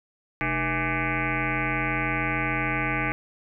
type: tone with frequency modulation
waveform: sine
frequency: 1174.7 Hz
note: D6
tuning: in tune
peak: -23 dBFS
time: 0.41-3.12 s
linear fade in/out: 0 ms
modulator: 174 Hz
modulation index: 7
effects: none